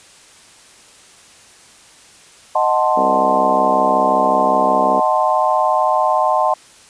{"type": "chord", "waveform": "sine", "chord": "D# diminished seventh", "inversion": "none", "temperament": "equal", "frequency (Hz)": [622.3, 740, 880, 1046.5], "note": ["D#5", "F#5", "A5", "C6"], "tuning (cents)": [0, 0, 0, 0], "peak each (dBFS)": -18, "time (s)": [2.55, 6.54], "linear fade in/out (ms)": 5}
{"type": "harmonic tone", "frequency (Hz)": 65.41, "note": "C2", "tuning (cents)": 0, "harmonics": [3, 4, 5, 6, 7, 8, 9], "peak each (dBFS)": [-27, -24, -30, -30, -25, -27, -28], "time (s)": [2.96, 5.01], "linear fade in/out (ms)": 20}
{"effects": ["white hiss -45 dBFS RMS until 6.89 s", "resampled to 22050 Hz"]}